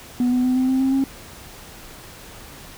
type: tone with pitch steps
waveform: sine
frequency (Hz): 246.4 / 250.1 / 253.9 / 257.8 / 261.7 / 265.6 / 269.6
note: B3 / B3 / B3 / C4 / C4 / C4 / C#4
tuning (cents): -4 / +22 / +48 / -26 / 0 / +26 / -48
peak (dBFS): -14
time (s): 0.2-1.04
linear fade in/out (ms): 2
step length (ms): 120
effects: tanh soft clip ceiling -14 dBFS + pink hiss -41 dBFS RMS until 2.77 s